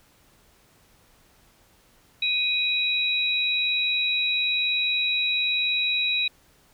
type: tone pair together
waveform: sine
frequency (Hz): 2489 / 3872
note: D#7 / B7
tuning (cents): 0 / -35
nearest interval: minor sixth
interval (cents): 765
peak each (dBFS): -24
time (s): 2.22-6.28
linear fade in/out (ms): 5
effects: pink hiss -59 dBFS RMS until 6.73 s